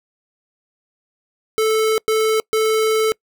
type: tone bursts at uneven times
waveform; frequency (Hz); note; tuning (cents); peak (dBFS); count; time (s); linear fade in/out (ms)
square; 438.3; A4; -7; -15; 3; 1.58-1.98 / 2.08-2.4 / 2.53-3.12; 0
effects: noise-tail reverb RT60 0.1 s tail -26 dB re dry